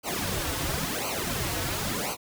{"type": "noise with flanger", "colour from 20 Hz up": "pink", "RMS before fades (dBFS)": -30, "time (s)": [0.03, 2.17], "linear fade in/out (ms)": 50, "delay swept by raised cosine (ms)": [0.56, 5.06], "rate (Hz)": 0.96, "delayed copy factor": -1, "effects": []}